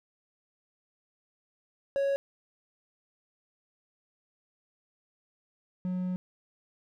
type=tone pair in turn; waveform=triangle; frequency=554 / 182.49 Hz; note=C#5 / F#3; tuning=-1 / -24 cents; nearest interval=octave + perfect fifth; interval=1923 cents; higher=first; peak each=-23 / -27 dBFS; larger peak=first; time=1.96-2.16 / 5.85-6.16 s; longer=second; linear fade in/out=0 ms; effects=none